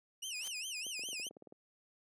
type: tone with vibrato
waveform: 20% pulse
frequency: 2778 Hz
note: F7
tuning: 10 cents flat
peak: -34 dBFS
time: 0.22-1.29 s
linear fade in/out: 10 ms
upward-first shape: sine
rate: 4.9 Hz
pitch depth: 220 cents each way
type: noise with exponential growth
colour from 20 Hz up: white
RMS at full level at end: -44 dBFS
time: 0.31-0.48 s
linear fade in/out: 2 ms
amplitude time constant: 35 ms
type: clicks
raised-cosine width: 2 ms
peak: -37 dBFS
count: 12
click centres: 0.866 / 0.994 / 1.036 / 1.088 / 1.13 / 1.198 / 1.267 / 1.31 / 1.368 / 1.423 / 1.472 / 1.524 s
effects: high-pass 300 Hz 12 dB/octave + resampled to 32000 Hz

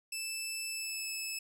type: tone with pitch glide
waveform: 15% pulse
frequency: 2637 to 2608 Hz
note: E7 to E7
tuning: 0 to -19 cents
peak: -29 dBFS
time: 0.12-1.39 s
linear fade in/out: 5 ms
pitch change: -19 cents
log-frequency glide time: 0.69-1.08 s
effects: none

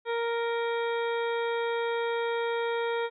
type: harmonic tone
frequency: 466.2 Hz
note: A#4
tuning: in tune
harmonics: 1 / 2 / 3 / 4 / 5 / 7 / 8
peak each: -28 / -34 / -38 / -40 / -42 / -45 / -46 dBFS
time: 0.05-3.1 s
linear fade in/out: 50 ms
effects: none

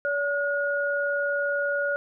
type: tone pair together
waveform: sine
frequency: 571 / 1440.5 Hz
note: D5 / F#6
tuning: -49 / -47 cents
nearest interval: octave + major third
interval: 1602 cents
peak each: -26 dBFS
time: 0.05-1.96 s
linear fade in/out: 0 ms
effects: none

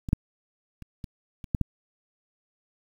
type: clicks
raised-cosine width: 5 ms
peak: -20 / -7 / -29 / -24 / -27 / -11 / -11 dBFS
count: 7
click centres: 0.088 / 0.131 / 0.823 / 1.042 / 1.442 / 1.548 / 1.613 s
effects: 8-bit

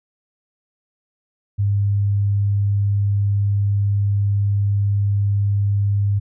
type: tone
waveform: sine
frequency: 101 Hz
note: G#2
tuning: 48 cents flat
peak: -15 dBFS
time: 1.58-6.2 s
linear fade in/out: 20 ms
effects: none

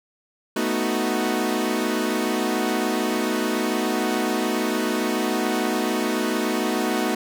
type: chord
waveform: sawtooth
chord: B dominant seventh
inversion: third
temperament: equal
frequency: 220 / 246.9 / 311.1 / 370 Hz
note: A3 / B3 / D#4 / F#4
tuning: 0 / 0 / 0 / 0 cents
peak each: -23 dBFS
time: 0.56-7.15 s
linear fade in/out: 5 ms
effects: none

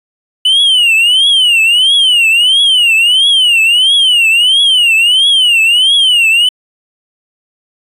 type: tone with vibrato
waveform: triangle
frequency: 2960 Hz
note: F#7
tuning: in tune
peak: -4 dBFS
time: 0.45-6.49 s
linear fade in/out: 5 ms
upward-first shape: triangle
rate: 1.5 Hz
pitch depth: 230 cents each way
effects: resampled to 32000 Hz

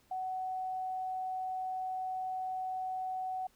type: tone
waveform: sine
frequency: 748 Hz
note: F#5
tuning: 19 cents sharp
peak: -34 dBFS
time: 0.11-3.47 s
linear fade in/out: 5 ms
effects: pink hiss -68 dBFS RMS until 3.55 s

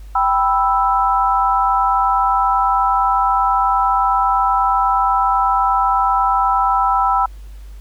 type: chord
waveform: sine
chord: E minor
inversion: first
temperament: equal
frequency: 784 / 987.8 / 1318.5 Hz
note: G5 / B5 / E6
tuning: 0 / 0 / 0 cents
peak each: -17 dBFS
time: 0.15-7.26 s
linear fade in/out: 5 ms
effects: added 50 Hz sine -32 dBFS peak until 7.8 s + pink hiss -52 dBFS RMS until 7.8 s

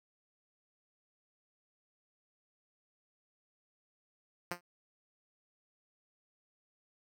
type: tone with exponential decay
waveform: 5% pulse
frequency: 175.6 Hz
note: F3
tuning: 10 cents sharp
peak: -21 dBFS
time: 4.51-4.61 s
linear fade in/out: 5 ms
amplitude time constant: 21 ms
effects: none

